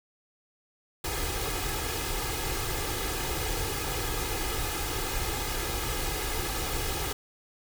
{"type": "noise with comb filter", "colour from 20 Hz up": "pink", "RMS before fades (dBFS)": -31, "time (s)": [1.04, 7.13], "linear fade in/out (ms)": 5, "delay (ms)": 2.4, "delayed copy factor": 0.7, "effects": []}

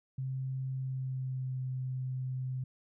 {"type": "tone with pitch glide", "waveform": "sine", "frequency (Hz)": [131.8, 129.24], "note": ["C3", "C3"], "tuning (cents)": [13, -21], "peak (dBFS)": -33, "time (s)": [0.18, 2.64], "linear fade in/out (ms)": 5, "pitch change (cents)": -34, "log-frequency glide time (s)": [0.72, 1.62], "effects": []}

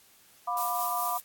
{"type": "chord", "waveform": "sine", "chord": "B diminished", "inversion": "second", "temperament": "just", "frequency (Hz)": [711.2, 987.8, 1185.3], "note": ["F5", "B5", "D6"], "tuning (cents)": [31, 0, 16], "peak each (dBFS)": [-32, -32, -32], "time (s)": [0.47, 1.18], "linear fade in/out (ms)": 10}
{"type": "noise with tremolo", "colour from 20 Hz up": "violet", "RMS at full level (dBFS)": -33, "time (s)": [0.57, 1.2], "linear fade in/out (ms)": 0, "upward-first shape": "triangle", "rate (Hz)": 4.8, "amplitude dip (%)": 40}
{"effects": ["white hiss -59 dBFS RMS until 1.24 s", "AAC 64 kbps"]}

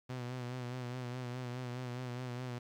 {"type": "tone with vibrato", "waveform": "sawtooth", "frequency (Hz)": 124.7, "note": "B2", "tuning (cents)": 17, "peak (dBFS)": -35, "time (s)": [0.09, 2.59], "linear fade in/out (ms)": 10, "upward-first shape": "sine", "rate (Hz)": 4.8, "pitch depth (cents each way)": 49, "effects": ["low-pass 6000 Hz 12 dB/octave", "11-bit"]}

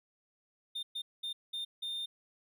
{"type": "tone bursts at uneven times", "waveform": "triangle", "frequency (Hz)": 3625, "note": "A#7", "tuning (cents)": -49, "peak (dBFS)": -34, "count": 5, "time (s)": [[0.75, 0.83], [0.95, 1.02], [1.23, 1.33], [1.53, 1.65], [1.82, 2.06]], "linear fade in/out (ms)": 10, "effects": []}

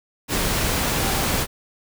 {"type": "tone in noise", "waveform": "sine", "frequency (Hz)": 784, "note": "G5", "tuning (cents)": 0, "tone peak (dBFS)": -31, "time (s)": [0.99, 1.26], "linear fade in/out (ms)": 50, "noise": "pink", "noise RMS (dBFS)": -22, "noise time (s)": [0.28, 1.47], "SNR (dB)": -12, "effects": []}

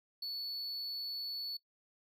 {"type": "tone", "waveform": "triangle", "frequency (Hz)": 4435, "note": "C#8", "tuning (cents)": 0, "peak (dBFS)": -36, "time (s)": [0.22, 1.57], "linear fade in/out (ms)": 5, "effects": ["noise-tail reverb RT60 0.1 s tail -21 dB re dry"]}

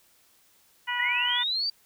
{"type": "harmonic tone", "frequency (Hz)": 487.7, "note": "B4", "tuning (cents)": -22, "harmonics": [2, 3, 4, 5, 6], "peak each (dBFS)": [-32, -35, -30, -39, -34], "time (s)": [0.87, 1.44], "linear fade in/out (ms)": 20}
{"type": "linear sweep", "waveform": "sine", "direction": "up", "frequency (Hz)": [1849, 4716], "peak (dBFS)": -25, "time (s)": [0.99, 1.7], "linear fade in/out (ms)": 5}
{"effects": ["white hiss -62 dBFS RMS until 1.85 s"]}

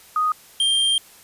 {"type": "tone pair in turn", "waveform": ["sine", "square"], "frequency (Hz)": [1244.5, 3182], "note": ["D#6", "G7"], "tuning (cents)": [0, 25], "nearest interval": "octave + major third", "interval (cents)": 1625, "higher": "second", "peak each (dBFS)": -17, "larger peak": "neither", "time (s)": [[0.16, 0.32], [0.6, 0.98]], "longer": "second", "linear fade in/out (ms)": 2, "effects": ["white hiss -48 dBFS RMS until 1.23 s", "resampled to 32000 Hz"]}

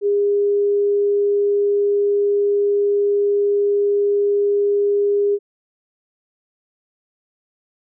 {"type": "tone", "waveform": "sine", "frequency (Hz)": 406.6, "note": "G#4", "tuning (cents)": -37, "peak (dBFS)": -14, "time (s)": [0.01, 5.39], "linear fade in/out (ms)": 50, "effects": []}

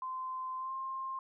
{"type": "tone with pitch glide", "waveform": "sine", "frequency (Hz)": [1035, 1059.2], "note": ["C6", "C6"], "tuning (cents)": [-19, 21], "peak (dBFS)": -36, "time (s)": [0.02, 1.19], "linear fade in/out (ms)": 2, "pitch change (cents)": 40, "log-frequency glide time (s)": [0.57, 0.73], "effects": []}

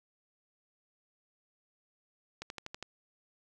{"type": "click train", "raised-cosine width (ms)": 0.2, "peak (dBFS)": -23, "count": 6, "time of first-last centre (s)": [2.42, 2.827], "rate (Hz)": 12.3, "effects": []}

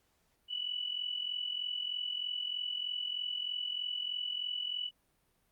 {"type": "tone with amplitude modulation", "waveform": "sine", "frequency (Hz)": 2960, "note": "F#7", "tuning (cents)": 0, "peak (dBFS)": -31, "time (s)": [0.48, 4.91], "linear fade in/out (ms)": 50, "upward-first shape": "sine", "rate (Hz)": 43.2, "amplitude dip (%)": 70, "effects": ["pink hiss -74 dBFS RMS until 5.51 s", "Opus 48 kbps"]}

